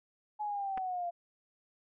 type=linear sweep; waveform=sine; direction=down; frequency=850 to 686 Hz; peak=-33 dBFS; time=0.39-1.11 s; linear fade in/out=20 ms
type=clicks; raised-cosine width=0.5 ms; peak=-28 dBFS; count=2; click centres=0.775 / 0.779 s
effects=none